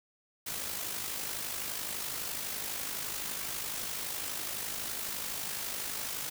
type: noise with amplitude modulation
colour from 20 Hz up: white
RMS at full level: -35 dBFS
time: 0.46-6.3 s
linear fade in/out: 10 ms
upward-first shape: sine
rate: 51.9 Hz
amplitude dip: 45%
effects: none